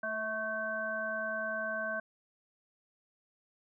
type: harmonic tone with a mistuned harmonic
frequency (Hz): 220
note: A3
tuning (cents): 0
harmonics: 1 / 3 / 5 / 7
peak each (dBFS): -46 / -37 / -43 / -35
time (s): 0.03-2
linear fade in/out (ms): 5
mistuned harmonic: 3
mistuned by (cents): -28
effects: none